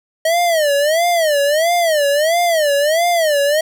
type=tone with vibrato; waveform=square; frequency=629 Hz; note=D#5; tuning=19 cents sharp; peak=-13 dBFS; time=0.25-3.61 s; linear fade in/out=5 ms; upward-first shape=sine; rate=1.5 Hz; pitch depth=190 cents each way; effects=none